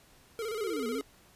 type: tone with vibrato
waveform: square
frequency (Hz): 440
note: A4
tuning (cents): 0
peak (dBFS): -34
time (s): 0.39-1.01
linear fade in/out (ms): 0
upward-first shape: square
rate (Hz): 16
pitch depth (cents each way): 79
type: exponential two-way sweep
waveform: sine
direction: down then up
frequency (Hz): 439.6 to 230 to 289.2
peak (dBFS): -34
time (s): 0.6-1.02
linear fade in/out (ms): 20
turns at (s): 0.87
effects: pink hiss -60 dBFS RMS until 1.35 s + resampled to 32000 Hz